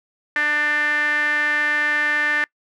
sawtooth tone with band-pass filter, 297.6 Hz, D4, 23 cents sharp, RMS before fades -20 dBFS, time 0.36-2.44 s, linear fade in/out 0 ms, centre 1800 Hz, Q 7.8, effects noise-tail reverb RT60 0.1 s tail -25 dB re dry

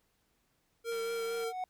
square tone with vibrato, 460 Hz, A#4, 23 cents flat, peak -34 dBFS, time 0.84-1.53 s, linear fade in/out 50 ms, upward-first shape triangle, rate 4.4 Hz, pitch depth 18 cents each way
click train, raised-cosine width 0.3 ms, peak -38 dBFS, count 101, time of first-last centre 0.92-1.438 s, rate 193 Hz
triangle tone with exponential growth, 739 Hz, F#5, 2 cents flat, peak -30 dBFS, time 1.04-1.64 s, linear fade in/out 2 ms, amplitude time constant 130 ms
effects pink hiss -75 dBFS RMS until 1.69 s

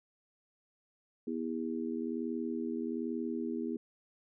harmonic tone, 81.2 Hz, E2, 26 cents flat, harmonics 3 / 4 / 5, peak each -36 / -38 / -40 dBFS, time 1.27-3.77 s, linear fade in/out 5 ms, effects none

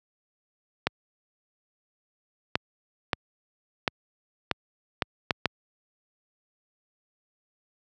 clicks, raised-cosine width 0.3 ms, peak -6 dBFS, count 8, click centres 0.87 / 2.555 / 3.132 / 3.878 / 4.513 / 5.022 / 5.308 / 5.457 s, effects high-pass 80 Hz 12 dB/octave

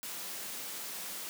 white high-pass noise, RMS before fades -41 dBFS, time 0.03-1.29 s, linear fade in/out 0 ms, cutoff 150 Hz, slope 48 dB/octave, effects none

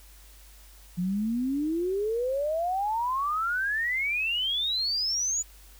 sine exponential sweep, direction up, 173 to 7010 Hz, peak -25 dBFS, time 0.97-5.43 s, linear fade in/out 20 ms, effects added 50 Hz sine -50 dBFS peak until 5.79 s + white hiss -55 dBFS RMS until 5.79 s

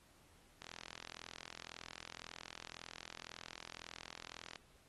click train, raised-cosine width 0.2 ms, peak -30 dBFS, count 166, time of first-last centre 0.62-4.558 s, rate 41.9 Hz, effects pink hiss -68 dBFS RMS until 4.88 s + AAC 32 kbps

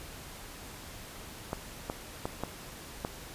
clicks, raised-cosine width 1 ms, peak -18 dBFS, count 5, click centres 1.531 / 1.899 / 2.255 / 2.436 / 3.049 s, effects pink hiss -46 dBFS RMS until 3.34 s + resampled to 32000 Hz

